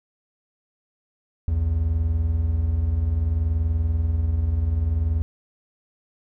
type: tone pair together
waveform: triangle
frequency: 61.74 / 82.35 Hz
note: B1 / E2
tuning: 0 / -1 cents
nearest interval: perfect fourth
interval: 499 cents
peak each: -25 / -18 dBFS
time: 1.48-5.22 s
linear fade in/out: 0 ms
effects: none